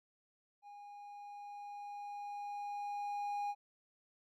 triangle tone with level ramp, 818 Hz, G#5, 26 cents flat, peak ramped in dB -49 to -33 dBFS, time 0.62-3.55 s, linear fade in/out 50 ms, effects none

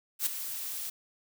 blue noise with ADSR envelope, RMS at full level -27 dBFS, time 0.19-0.9 s, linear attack 73 ms, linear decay 9 ms, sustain -10 dB, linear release 6 ms, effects none

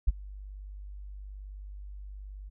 sine tone with ADSR envelope, 49.45 Hz, G1, 16 cents sharp, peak -16 dBFS, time 0.07-2.5 s, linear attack 15 ms, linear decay 23 ms, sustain -24 dB, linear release 21 ms, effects none

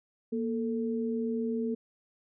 sine tone pair together, 234.7 / 443.1 Hz, A#3 / A4, +12 / +12 cents, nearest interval major seventh, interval 1100 cents, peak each -30 / -33 dBFS, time 0.32-1.75 s, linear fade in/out 10 ms, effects none

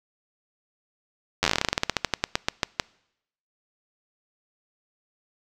slowing click train, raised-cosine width 0.2 ms, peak -3 dBFS, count 25, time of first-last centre 1.43-2.798 s, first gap 10 ms, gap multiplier 1.13, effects noise-tail reverb RT60 0.8 s tail -25 dB re dry

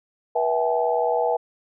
sine tone cluster, 484.2 / 654 / 776 / 855 Hz, B4 / E5 / G5 / A5, -34 / -14 / -18 / -50 cents, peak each -23 / -24 / -26 / -26 dBFS, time 0.35-1.37 s, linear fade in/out 10 ms, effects none

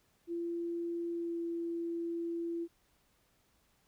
sine tone with pitch glide, 340.7 to 337.6 Hz, F4 to E4, -43 to +41 cents, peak -34 dBFS, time 0.27-2.68 s, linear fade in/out 50 ms, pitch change -16 cents, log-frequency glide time 1.11-1.39 s, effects pink hiss -72 dBFS RMS until 3.87 s

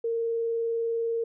sine tone with vibrato, 460 Hz, A#4, 23 cents flat, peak -25 dBFS, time 0.04-1.24 s, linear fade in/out 5 ms, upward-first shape sine, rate 20 Hz, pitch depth 15 cents each way, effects none

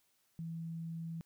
sine tone, 164.81 Hz, E3, in tune, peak -39 dBFS, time 0.39-1.21 s, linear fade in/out 0 ms, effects white hiss -75 dBFS RMS until 1.25 s

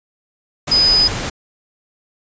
sine tone in noise, 5000 Hz, D#8, 8 cents sharp, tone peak -10 dBFS, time 0.71-1.08 s, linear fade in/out 10 ms, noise pink, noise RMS -23 dBFS, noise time 0.67-1.3 s, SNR +10 dB, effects resampled to 16000 Hz

